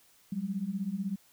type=beating tone pair; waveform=sine; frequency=185 / 201 Hz; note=F#3 / G3; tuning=0 / +44 cents; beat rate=16 Hz; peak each=-35 / -33 dBFS; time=0.32-1.16 s; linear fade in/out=5 ms; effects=white hiss -63 dBFS RMS until 1.32 s